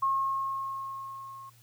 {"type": "tone with level ramp", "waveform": "sine", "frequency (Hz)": 1081, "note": "C#6", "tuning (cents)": -44, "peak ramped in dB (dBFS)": [-23, -43], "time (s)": [0.02, 1.5], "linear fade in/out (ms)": 10, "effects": ["added 117 Hz sine -58 dBFS peak until 1.62 s", "white hiss -62 dBFS RMS until 1.62 s"]}